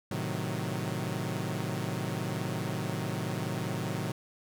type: chord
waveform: sawtooth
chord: A diminished seventh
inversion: none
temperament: equal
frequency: 110 / 130.81 / 155.56 / 185 Hz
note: A2 / C3 / Eb3 / Gb3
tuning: 0 / 0 / 0 / 0 cents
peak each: -33 dBFS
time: 0.11-4.12 s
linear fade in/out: 5 ms
effects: none